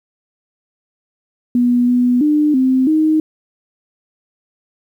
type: tone with pitch steps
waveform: sine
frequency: 243.9 / 246.6 / 299.9 / 260 / 312 Hz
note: B3 / B3 / D4 / C4 / D#4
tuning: -21 / -2 / +36 / -11 / +5 cents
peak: -10 dBFS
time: 1.55-3.2 s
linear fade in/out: 2 ms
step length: 330 ms
effects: 8-bit